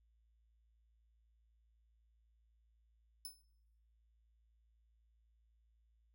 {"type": "tone with exponential decay", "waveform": "15% pulse", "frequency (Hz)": 5260, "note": "E8", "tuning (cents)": -5, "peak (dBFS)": -36, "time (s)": [3.25, 3.42], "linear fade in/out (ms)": 1, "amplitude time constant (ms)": 36, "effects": ["noise-tail reverb RT60 0.9 s tail -25 dB re dry", "added 56 Hz sine -70 dBFS peak until 6.14 s"]}